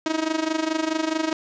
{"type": "tone with amplitude modulation", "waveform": "sawtooth", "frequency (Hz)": 317.5, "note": "D#4", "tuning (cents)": 35, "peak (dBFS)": -15, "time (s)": [0.06, 1.33], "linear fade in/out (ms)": 2, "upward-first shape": "sine", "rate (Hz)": 24.7, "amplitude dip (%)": 80, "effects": ["resampled to 16000 Hz", "7-bit"]}